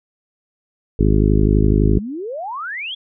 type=harmonic tone; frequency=51.91 Hz; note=G#1; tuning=in tune; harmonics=1 / 2 / 3 / 4 / 5 / 6 / 7 / 8; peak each=-15 / -18 / -20 / -21 / -22 / -23 / -23 / -24 dBFS; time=0.99-1.99 s; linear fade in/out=5 ms
type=exponential sweep; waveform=sine; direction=up; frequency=32.79 to 3446 Hz; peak=-24 dBFS; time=1.4-2.95 s; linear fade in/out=10 ms
effects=none